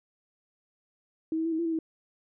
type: tone with pitch steps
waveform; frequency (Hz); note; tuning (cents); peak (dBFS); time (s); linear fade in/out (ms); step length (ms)
sine; 320.1 / 322.9 / 330.7 / 319 / 338.1 / 327.3 / 321.5; D#4 / E4 / E4 / D#4 / E4 / E4 / E4; +49 / -36 / +6 / +43 / +44 / -12 / -43; -26; 1.32-1.789; 2; 67
effects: none